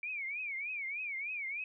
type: tone with vibrato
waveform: sine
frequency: 2311 Hz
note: D7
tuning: 28 cents flat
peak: -36 dBFS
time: 0.03-1.64 s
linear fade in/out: 2 ms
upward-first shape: triangle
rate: 3.3 Hz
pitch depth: 190 cents each way
effects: none